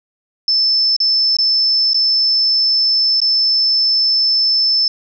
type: tone with dropouts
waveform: sine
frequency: 5274 Hz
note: E8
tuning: in tune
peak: -11 dBFS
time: 0.48-4.88 s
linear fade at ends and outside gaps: 2 ms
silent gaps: 0.965-1.002 / 1.368-1.386 / 1.934-1.944 / 3.203-3.216 s
effects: none